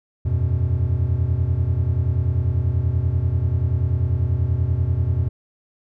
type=chord; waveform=triangle; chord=E suspended second; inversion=none; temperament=just; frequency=82.41 / 92.71 / 123.61 Hz; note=E2 / F#2 / B2; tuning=0 / +4 / +2 cents; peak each=-20 dBFS; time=0.25-5.29 s; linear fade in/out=10 ms; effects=none